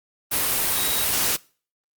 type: tone in noise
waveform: sine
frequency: 3828 Hz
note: A#7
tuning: 45 cents sharp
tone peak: -29 dBFS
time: 0.75-1.05 s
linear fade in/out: 20 ms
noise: white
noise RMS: -22 dBFS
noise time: 0.31-1.37 s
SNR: -10 dB
effects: noise-tail reverb RT60 0.4 s tail -23 dB re dry + Opus 32 kbps